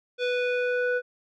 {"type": "tone with low-pass filter sweep", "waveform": "square", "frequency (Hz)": 493.9, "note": "B4", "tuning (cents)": 0, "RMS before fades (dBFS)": -26, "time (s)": [0.18, 1.02], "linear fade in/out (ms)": 50, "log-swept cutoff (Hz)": [3500, 1400], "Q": 2.2, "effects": []}